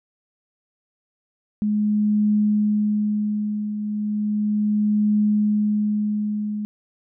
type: tone with tremolo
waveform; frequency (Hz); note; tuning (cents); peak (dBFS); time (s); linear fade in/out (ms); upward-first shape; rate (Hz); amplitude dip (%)
sine; 210; G#3; +19; -15; 1.62-6.65; 0; triangle; 0.35; 65
effects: none